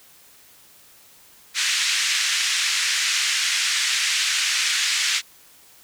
pink band-pass noise, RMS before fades -22 dBFS, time 1.54-5.22 s, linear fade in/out 50 ms, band 1800 to 7700 Hz, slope 24 dB/octave, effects white hiss -51 dBFS RMS until 5.83 s

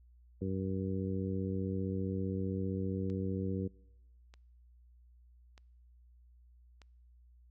harmonic tone, 95.3 Hz, G2, 48 cents flat, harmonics 1 / 2 / 3 / 4 / 5, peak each -37 / -37 / -41 / -42 / -43 dBFS, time 0.41-3.68 s, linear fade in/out 10 ms
click train, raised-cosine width 0.2 ms, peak -38 dBFS, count 4, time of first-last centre 3.1-6.817 s, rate 0.807 Hz
effects noise-tail reverb RT60 1.0 s tail -26 dB re dry + added 60 Hz sine -58 dBFS peak until 7.5 s

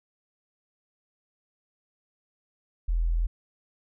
sine tone, 41.77 Hz, E1, 24 cents sharp, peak -22 dBFS, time 2.88-3.27 s, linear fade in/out 10 ms, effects none

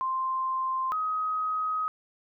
sine tone pair in turn, 1046.5 / 1262 Hz, C6 / D#6, 0 / +24 cents, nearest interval minor third, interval 324 cents, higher second, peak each -26 dBFS, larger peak neither, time 0.01-0.92 / 0.92-1.88 s, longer second, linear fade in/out 0 ms, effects none

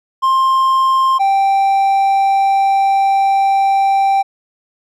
triangle tone pair in turn, 1057 / 783.7 Hz, C6 / G5, +17 / -1 cents, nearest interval perfect fourth, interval 518 cents, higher first, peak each -8 dBFS, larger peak neither, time 0.22-1.19 / 1.19-4.23 s, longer second, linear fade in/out 20 ms, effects none

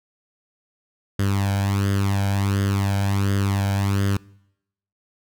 sawtooth tone with flanger, 99 Hz, G2, 18 cents sharp, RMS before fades -21 dBFS, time 1.19-4.17 s, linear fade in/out 5 ms, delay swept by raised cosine 0.61 to 1.3 ms, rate 1.4 Hz, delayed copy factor +0.7, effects noise-tail reverb RT60 0.8 s tail -24 dB re dry

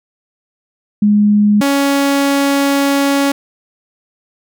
sine / sawtooth tone pair in turn, 207.7 / 279.3 Hz, G#3 / C#4, 0 / +13 cents, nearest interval perfect fourth, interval 513 cents, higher second, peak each -7 dBFS, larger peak neither, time 1.02-1.61 / 1.61-3.32 s, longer second, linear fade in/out 5 ms, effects none

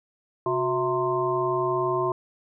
harmonic tone with a mistuned harmonic, 131 Hz, C3, 2 cents sharp, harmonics 1 / 3 / 5 / 7 / 8, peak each -34 / -25 / -30 / -33 / -27 dBFS, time 0.46-2.12 s, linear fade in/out 2 ms, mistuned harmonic 3, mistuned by -120 cents, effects none

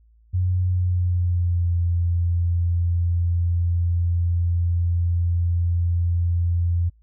sine tone with pitch glide, 91 to 86.24 Hz, F#2 to F2, -28 to -21 cents, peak -18 dBFS, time 0.33-6.9 s, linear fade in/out 20 ms, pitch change -93 cents, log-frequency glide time 0.67-1.75 s, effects noise-tail reverb RT60 0.1 s tail -26 dB re dry + added 56 Hz sine -52 dBFS peak until 7.02 s

